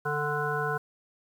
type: harmonic tone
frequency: 147.8 Hz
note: D3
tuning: 11 cents sharp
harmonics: 1 / 3 / 5 / 7 / 9 / 10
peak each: -34 / -32 / -35 / -34 / -38 / -32 dBFS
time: 0.05-0.78 s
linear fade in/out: 10 ms
effects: 9-bit